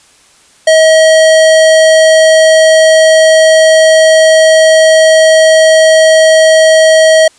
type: tone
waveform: square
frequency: 637 Hz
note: D#5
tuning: 41 cents sharp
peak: -3 dBFS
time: 0.67-7.28 s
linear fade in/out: 5 ms
effects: white hiss -44 dBFS RMS until 7.38 s + resampled to 22050 Hz